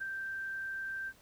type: tone with ADSR envelope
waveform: sine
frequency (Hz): 1568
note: G6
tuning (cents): 0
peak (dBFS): -33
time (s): 0-1.13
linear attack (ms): 21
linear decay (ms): 11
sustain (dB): -3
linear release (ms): 53
effects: pink hiss -62 dBFS RMS until 1.21 s